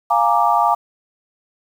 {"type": "chord", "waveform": "sine", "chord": "Bb dominant seventh", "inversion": "second", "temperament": "equal", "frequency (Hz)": [698.5, 830.6, 932.3, 1174.7], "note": ["F5", "Ab5", "Bb5", "D6"], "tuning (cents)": [0, 0, 0, 0], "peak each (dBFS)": -18, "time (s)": [0.1, 0.75], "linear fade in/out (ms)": 10, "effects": ["7-bit"]}